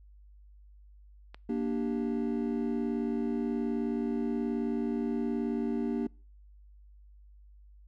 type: click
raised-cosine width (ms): 0.3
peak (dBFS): -29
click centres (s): 1.345
type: chord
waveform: triangle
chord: G minor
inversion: first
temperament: just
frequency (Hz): 235.2 / 294 / 392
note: Bb3 / D4 / G4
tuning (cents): +16 / +2 / 0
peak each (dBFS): -29 / -32 / -34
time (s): 1.49-6.07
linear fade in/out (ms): 5
effects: noise-tail reverb RT60 0.4 s tail -26 dB re dry + added 50 Hz sine -52 dBFS peak until 7.87 s